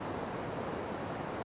white low-pass noise, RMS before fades -38 dBFS, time 0-1.43 s, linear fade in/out 10 ms, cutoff 800 Hz, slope 12 dB/octave, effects high-pass 80 Hz 12 dB/octave + resampled to 8000 Hz

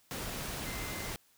sine tone in noise, 2072 Hz, C7, 17 cents flat, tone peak -46 dBFS, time 0.66-1.11 s, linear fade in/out 0 ms, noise pink, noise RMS -39 dBFS, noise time 0.11-1.16 s, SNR -10 dB, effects white hiss -67 dBFS RMS until 1.37 s

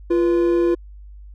triangle tone pair together, 345.2 / 488.6 Hz, F4 / B4, -20 / -19 cents, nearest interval tritone, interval 601 cents, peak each -13 / -22 dBFS, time 0.1-0.75 s, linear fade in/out 10 ms, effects added 50 Hz sine -37 dBFS peak until 1.34 s

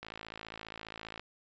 click train, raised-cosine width 0.3 ms, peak -26 dBFS, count 65, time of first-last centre 0.03-1.196 s, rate 54.9 Hz, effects resampled to 16000 Hz

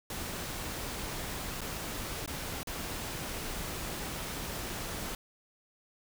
pink noise with dropouts, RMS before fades -38 dBFS, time 0.1-5.15 s, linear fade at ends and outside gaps 2 ms, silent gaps 1.608-1.615 / 2.261-2.276 / 2.632-2.671 s, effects none

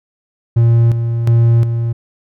triangle tone with tremolo, 116.54 Hz, A#2, in tune, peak -5 dBFS, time 0.56-1.93 s, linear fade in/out 10 ms, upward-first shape square, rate 1.4 Hz, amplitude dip 55%, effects none

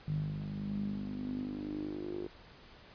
sawtooth tone with band-pass filter sweep, 50.4 Hz, G1, 49 cents sharp, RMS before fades -38 dBFS, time 0.07-2.27 s, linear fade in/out 5 ms, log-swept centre 150 to 370 Hz, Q 9.2, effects pink hiss -56 dBFS RMS until 2.94 s + resampled to 11025 Hz

